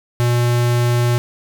square tone, 120.6 Hz, B2, 41 cents flat, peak -14 dBFS, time 0.2-1.18 s, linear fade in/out 0 ms, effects none

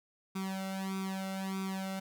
sawtooth tone with flanger, 191.5 Hz, G3, 40 cents flat, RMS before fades -37 dBFS, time 0.35-2 s, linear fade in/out 10 ms, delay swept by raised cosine 0.83 to 1.45 ms, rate 1.6 Hz, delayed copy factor +1, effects none

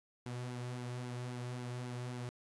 sawtooth tone with flanger, 123.47 Hz, B2, in tune, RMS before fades -42 dBFS, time 0.26-2.29 s, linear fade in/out 0 ms, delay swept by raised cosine 1.6 to 4.3 ms, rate 3.7 Hz, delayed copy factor -0.5, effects resampled to 24000 Hz

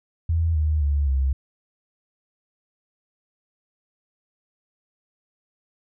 sine tone with pitch steps, 82.41 / 76.89 / 71.74 / 66.94 Hz, E2 / D#2 / D2 / C2, 0 / -20 / -40 / +40 cents, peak -18 dBFS, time 0.29-1.33 s, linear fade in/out 5 ms, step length 260 ms, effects none

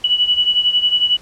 sine beating tone pair, 2946 / 2957 Hz, F#7 / F#7, -8 / -2 cents, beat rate 11 Hz, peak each -14 / -18 dBFS, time 0.04-1.17 s, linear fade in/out 5 ms, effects pink hiss -44 dBFS RMS until 1.21 s + low-pass 8000 Hz 12 dB/octave

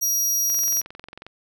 sawtooth tone, 5740 Hz, F8, 47 cents sharp, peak -17 dBFS, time 0.01-0.82 s, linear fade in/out 20 ms
click train, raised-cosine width 0.3 ms, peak -23 dBFS, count 18, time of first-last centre 0.5-1.266 s, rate 22.2 Hz
effects none

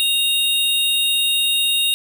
square tone pair together, 2794 / 3730 Hz, F7 / A#7, 0 / 0 cents, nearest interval perfect fourth, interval 500 cents, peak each -21 / -18 dBFS, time 0-1.94 s, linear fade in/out 0 ms, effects none

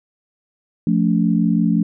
sine chord, F augmented, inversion none, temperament equal with one note detuned, 174.61 / 220 / 284.5 Hz, F3 / A3 / C#4, 0 / 0 / +45 cents, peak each -17 / -17 / -21 dBFS, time 0.87-1.83 s, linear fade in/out 2 ms, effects none

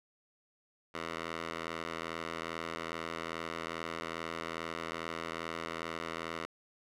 10% pulse tone with band-pass filter, 82.41 Hz, E2, in tune, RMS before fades -40 dBFS, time 0.94-6.46 s, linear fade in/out 10 ms, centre 1600 Hz, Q 0.72, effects none

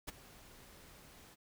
pink noise with ADSR envelope, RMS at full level -40 dBFS, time 0.07-1.36 s, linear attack 17 ms, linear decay 17 ms, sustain -18 dB, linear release 33 ms, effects none

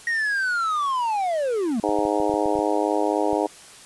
triangle linear sweep, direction down, 1891 to 205.1 Hz, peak -19 dBFS, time 0.07-1.8 s, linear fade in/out 2 ms
harmonic tone, 103.83 Hz, G#2, in tune, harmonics 3 / 4 / 5 / 6 / 7 / 8 / 9, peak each -25 / -26 / -27 / -28 / -28 / -29 / -30 dBFS, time 1.83-3.47 s, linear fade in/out 10 ms
clicks, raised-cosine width 3 ms, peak -24 dBFS, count 10, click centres 1.891 / 1.989 / 2.053 / 2.201 / 2.296 / 2.34 / 2.458 / 2.555 / 2.59 / 3.331 s
effects white hiss -45 dBFS RMS until 3.85 s + resampled to 24000 Hz

